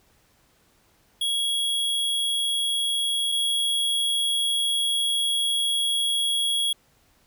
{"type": "tone pair in turn", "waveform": "square", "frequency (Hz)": [3322, 3322], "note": ["G#7", "G#7"], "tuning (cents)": [0, 0], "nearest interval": "unison", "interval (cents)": 0, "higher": "neither", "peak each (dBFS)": [-23, -22], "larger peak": "second", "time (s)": [[1.21, 3.32], [3.32, 6.73]], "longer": "second", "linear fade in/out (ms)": 5, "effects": ["pink hiss -62 dBFS RMS until 7.26 s"]}